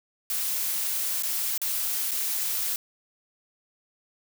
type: noise with dropouts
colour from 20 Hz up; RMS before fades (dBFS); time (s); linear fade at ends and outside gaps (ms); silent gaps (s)
blue; -28; 0.3-2.76; 1; 1.224-1.233 / 1.578-1.616 / 2.11-2.116
effects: none